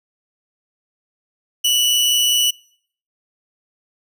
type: tone pair together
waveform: sawtooth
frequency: 2837 / 2962 Hz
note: F7 / F#7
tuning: +27 / +1 cents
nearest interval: minor second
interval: 74 cents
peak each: -21 / -11 dBFS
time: 1.64-2.51 s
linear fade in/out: 10 ms
effects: noise-tail reverb RT60 0.6 s tail -25 dB re dry